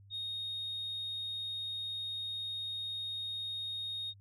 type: tone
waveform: sine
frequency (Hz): 3718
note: A#7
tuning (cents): -5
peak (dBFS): -35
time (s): 0.1-4.14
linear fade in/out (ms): 50
effects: tanh soft clip ceiling -33 dBFS + added 99 Hz sine -55 dBFS peak until 4.2 s